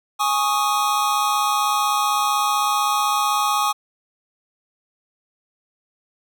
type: chord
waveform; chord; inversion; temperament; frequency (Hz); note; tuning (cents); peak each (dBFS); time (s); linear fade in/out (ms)
square; Ab suspended fourth; none; equal; 830.6 / 1108.7 / 1244.5; Ab5 / Db6 / Eb6; 0 / 0 / 0; -23; 0.19-3.73; 20
effects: none